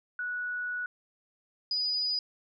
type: tone pair in turn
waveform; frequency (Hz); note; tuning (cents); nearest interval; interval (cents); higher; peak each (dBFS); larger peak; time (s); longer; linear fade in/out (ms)
sine; 1470 / 4944; F#6 / D#8; -12 / -12; octave + major sixth; 2100; second; -31 / -27; second; 0.19-0.86 / 1.71-2.19; first; 2
effects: none